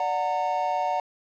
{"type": "chord", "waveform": "triangle", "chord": "D augmented", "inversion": "none", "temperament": "just", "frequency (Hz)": [587.3, 734.2, 917.7], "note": ["D5", "F#5", "A#5"], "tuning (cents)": [0, -14, -27], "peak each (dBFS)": [-29, -24, -26], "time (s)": [0, 1], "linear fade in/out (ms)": 2, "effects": ["resampled to 16000 Hz", "9-bit"]}